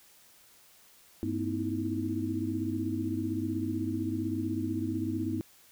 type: tone cluster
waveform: sine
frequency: 100.1 / 226.8 / 255.5 / 316.7 / 332.5 Hz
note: G2 / A#3 / C4 / D#4 / E4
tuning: +37 / -47 / -41 / +31 / +15 cents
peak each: -36 / -39 / -35 / -33 / -40 dBFS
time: 1.23-5.41 s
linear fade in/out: 0 ms
effects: white hiss -59 dBFS RMS until 5.71 s